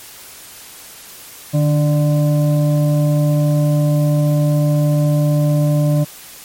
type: tone with frequency modulation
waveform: sine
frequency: 150 Hz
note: D3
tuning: 37 cents sharp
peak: -11 dBFS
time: 1.53-6.05 s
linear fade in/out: 20 ms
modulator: 442 Hz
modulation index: 0.62
effects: white hiss -37 dBFS RMS until 6.44 s + MP3 64 kbps